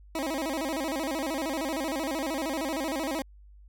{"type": "tone with vibrato", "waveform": "20% pulse", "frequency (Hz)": 294.9, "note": "D4", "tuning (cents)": 7, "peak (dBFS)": -24, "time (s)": [0.15, 3.22], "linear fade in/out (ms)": 2, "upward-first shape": "square", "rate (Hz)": 13, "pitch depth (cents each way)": 160, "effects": ["added 50 Hz sine -49 dBFS peak until 3.68 s"]}